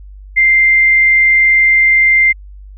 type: tone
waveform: sine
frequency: 2093 Hz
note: C7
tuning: in tune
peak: -6 dBFS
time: 0.36-2.33 s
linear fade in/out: 20 ms
effects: added 49 Hz sine -31 dBFS peak until 2.77 s